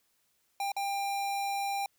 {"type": "tone with dropouts", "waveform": "square", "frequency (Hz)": 796, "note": "G5", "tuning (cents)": 26, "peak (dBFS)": -31, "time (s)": [0.6, 1.86], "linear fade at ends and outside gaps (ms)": 2, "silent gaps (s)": [0.719, 0.765], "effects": ["white hiss -73 dBFS RMS until 1.98 s"]}